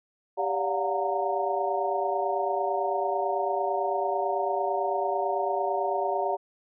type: tone cluster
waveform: sine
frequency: 393.9 / 576 / 704 / 733 / 923 Hz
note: G4 / D5 / F5 / F#5 / A#5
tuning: +8 / -34 / +14 / -16 / -17 cents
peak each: -31 dBFS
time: 0.37-6.37 s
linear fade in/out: 20 ms
effects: none